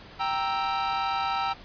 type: chord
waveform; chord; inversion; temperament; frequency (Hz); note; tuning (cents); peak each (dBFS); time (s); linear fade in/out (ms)
45% pulse; E diminished; first; equal; 784 / 932.3 / 1318.5; G5 / Bb5 / E6; 0 / 0 / 0; -29 / -31 / -30; 0.19-1.54; 20
effects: pink hiss -47 dBFS RMS until 1.64 s + resampled to 11025 Hz